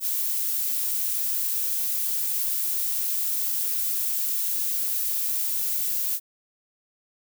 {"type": "noise", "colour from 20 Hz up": "violet", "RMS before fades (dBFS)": -26, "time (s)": [0, 6.2], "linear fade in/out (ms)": 50, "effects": []}